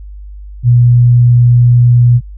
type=tone; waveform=sine; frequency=121.2 Hz; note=B2; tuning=32 cents flat; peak=-3 dBFS; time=0.63-2.21 s; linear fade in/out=50 ms; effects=added 50 Hz sine -26 dBFS peak until 2.37 s